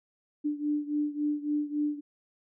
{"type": "beating tone pair", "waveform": "sine", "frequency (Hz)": [294.9, 298.5], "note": ["D4", "D4"], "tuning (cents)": [7, 28], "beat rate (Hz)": 3.6, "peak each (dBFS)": [-29, -32], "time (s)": [0.44, 2.01], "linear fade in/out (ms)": 20, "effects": []}